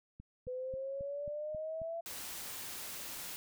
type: click train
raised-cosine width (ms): 5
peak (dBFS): -37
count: 7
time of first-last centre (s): 0.2-1.817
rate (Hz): 3.71
type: exponential sweep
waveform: sine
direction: up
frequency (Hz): 500 to 676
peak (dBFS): -37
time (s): 0.47-2.01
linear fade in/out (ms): 10
type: noise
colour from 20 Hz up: white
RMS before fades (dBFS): -44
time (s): 2.06-3.36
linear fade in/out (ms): 0
effects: none